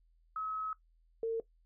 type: tone pair in turn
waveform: sine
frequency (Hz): 1283 / 453.6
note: E6 / A#4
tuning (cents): -47 / -47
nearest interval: octave + tritone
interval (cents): 1800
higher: first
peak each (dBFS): -35 / -30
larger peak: second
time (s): 0.36-0.73 / 1.23-1.4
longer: first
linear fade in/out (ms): 2
effects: noise-tail reverb RT60 0.1 s tail -17 dB re dry + added 41 Hz sine -65 dBFS peak until 1.65 s